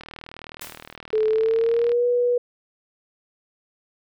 click train, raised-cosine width 0.3 ms, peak -21 dBFS, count 76, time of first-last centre 0.01-1.918 s, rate 39.3 Hz
white noise with exponential decay, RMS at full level -34 dBFS, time 0.61-0.96 s, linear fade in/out 5 ms, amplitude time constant 74 ms
sine tone with pitch glide, 433.9 to 487 Hz, A4 to B4, -24 to -24 cents, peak -17 dBFS, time 1.13-2.38 s, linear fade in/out 5 ms, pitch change +200 cents, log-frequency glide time 1.27-2.06 s
effects none

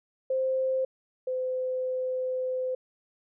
sine tone pair in turn, 523.3 / 512.2 Hz, C5 / C5, 0 / -37 cents, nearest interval unison, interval 37 cents, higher first, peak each -24 / -27 dBFS, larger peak first, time 0.3-0.85 / 1.27-2.75 s, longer second, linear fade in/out 5 ms, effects none

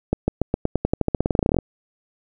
accelerating click train, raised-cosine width 2 ms, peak -5 dBFS, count 23, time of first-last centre 0.13-1.587 s, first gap 150 ms, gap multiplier 0.91, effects none

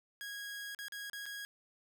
sawtooth tone with dropouts, 1647 Hz, G#6, 15 cents flat, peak -38 dBFS, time 0.21-1.45 s, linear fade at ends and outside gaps 0 ms, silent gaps 0.748-0.789 / 0.883-0.922 / 1.098-1.132 / 1.257-1.263 s, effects none

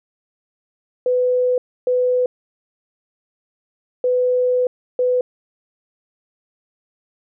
sine tone bursts at uneven times, 499.8 Hz, B4, 21 cents sharp, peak -14 dBFS, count 4, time 1.06-1.58 / 1.87-2.26 / 4.04-4.67 / 4.99-5.21 s, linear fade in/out 2 ms, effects none

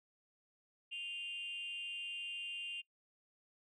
sine tone with frequency modulation, 2794 Hz, F7, in tune, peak -39 dBFS, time 0.91-2.82 s, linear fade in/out 20 ms, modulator 316 Hz, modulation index 0.58, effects noise-tail reverb RT60 0.1 s tail -26 dB re dry + tanh soft clip ceiling -38 dBFS

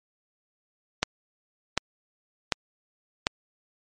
click train, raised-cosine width 0.2 ms, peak -4 dBFS, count 4, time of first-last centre 1.03-3.269 s, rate 1.34 Hz, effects MP3 48 kbps

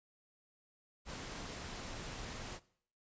pink noise, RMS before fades -45 dBFS, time 1.05-2.6 s, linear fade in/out 50 ms, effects noise-tail reverb RT60 0.6 s tail -20 dB re dry + resampled to 16000 Hz

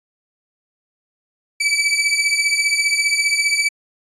sawtooth beating tone pair, 2294 / 2309 Hz, D7 / D7, -41 / -30 cents, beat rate 15 Hz, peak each -15 dBFS, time 1.6-3.69 s, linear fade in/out 10 ms, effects resampled to 24000 Hz

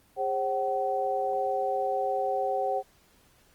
sine tone cluster, 406.2 / 535 / 758 Hz, G#4 / C5 / F#5, -38 / +38 / +42 cents, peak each -33 / -30 / -28 dBFS, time 0.16-2.83 s, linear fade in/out 50 ms, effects pink hiss -62 dBFS RMS until 3.54 s + Opus 24 kbps

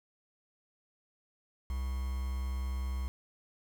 triangle tone with quantisation, 65 Hz, C2, 11 cents flat, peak -30 dBFS, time 1.7-3.08 s, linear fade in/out 0 ms, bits 8, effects none

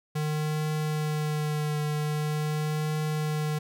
square tone with vibrato, 151.9 Hz, D#3, 41 cents flat, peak -27 dBFS, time 0.15-3.59 s, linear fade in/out 10 ms, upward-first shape triangle, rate 0.44 Hz, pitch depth 21 cents each way, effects none

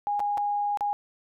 sine tone with dropouts, 821 Hz, G#5, 20 cents flat, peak -24 dBFS, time 0.07-0.93 s, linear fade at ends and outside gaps 0 ms, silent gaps 0.195-0.202 / 0.374-0.379 / 0.773-0.808 s, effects none

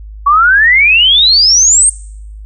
sine exponential sweep, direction up, 1111 to 8870 Hz, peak -4 dBFS, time 0.26-1.9 s, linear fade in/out 10 ms, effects noise-tail reverb RT60 0.7 s tail -22 dB re dry + added 52 Hz sine -26 dBFS peak until 2.45 s

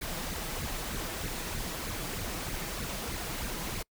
pink noise with flanger, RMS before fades -36 dBFS, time 0.01-3.83 s, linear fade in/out 10 ms, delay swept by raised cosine 0.45 to 6.25 ms, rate 3.2 Hz, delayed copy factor +0.65, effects noise-tail reverb RT60 0.1 s tail -26 dB re dry

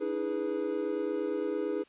triangle chord, E dominant seventh, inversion third, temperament equal with one note detuned, 293.7 / 322.5 / 415.3 / 493.9 Hz, D4 / E4 / G#4 / B4, 0 / -38 / 0 / 0 cents, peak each -36 / -33 / -31 / -34 dBFS, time 0-1.84 s, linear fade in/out 20 ms, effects white hiss -62 dBFS RMS until 1.88 s + resampled to 8000 Hz

